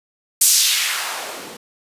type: noise with band-pass filter sweep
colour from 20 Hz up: blue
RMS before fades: -19 dBFS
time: 0.41-1.57 s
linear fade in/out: 5 ms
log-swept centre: 8200 to 230 Hz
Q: 1.3
effects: resampled to 32000 Hz